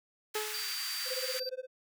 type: high-pass noise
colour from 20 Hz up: pink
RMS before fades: -39 dBFS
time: 0.34-1.4 s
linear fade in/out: 10 ms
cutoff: 1400 Hz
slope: 24 dB/octave
type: tone with exponential decay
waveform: sawtooth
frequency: 427.5 Hz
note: A4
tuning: 50 cents flat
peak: -27 dBFS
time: 0.35-0.77 s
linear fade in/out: 5 ms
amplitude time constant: 91 ms
type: tone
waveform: triangle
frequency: 4669 Hz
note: D8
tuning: 11 cents flat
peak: -36 dBFS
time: 0.54-1.49 s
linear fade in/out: 0 ms
type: tone with tremolo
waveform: triangle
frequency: 514 Hz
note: C5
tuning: 31 cents flat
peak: -31 dBFS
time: 1.05-1.67 s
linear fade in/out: 50 ms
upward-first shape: sine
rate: 17 Hz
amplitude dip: 100%
effects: none